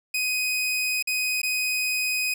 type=tone with dropouts; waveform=sawtooth; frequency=2505 Hz; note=D#7; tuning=11 cents sharp; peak=-20 dBFS; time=0.14-2.34 s; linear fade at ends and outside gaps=5 ms; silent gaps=1.026-1.072 / 1.418-1.431 s; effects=9-bit